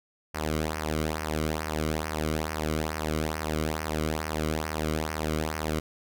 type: tone with flanger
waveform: sawtooth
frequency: 77.78 Hz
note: D#2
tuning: in tune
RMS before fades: -30 dBFS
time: 0.34-5.8 s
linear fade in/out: 10 ms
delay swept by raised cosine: 0.26 to 1.18 ms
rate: 2.3 Hz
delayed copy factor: -0.75
effects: none